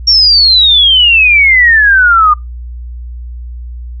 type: exponential sweep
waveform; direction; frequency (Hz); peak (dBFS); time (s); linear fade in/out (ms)
sine; down; 5588 to 1200; -3; 0.07-2.34; 10
effects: noise-tail reverb RT60 0.2 s tail -25 dB re dry + added 60 Hz sine -21 dBFS peak until 4 s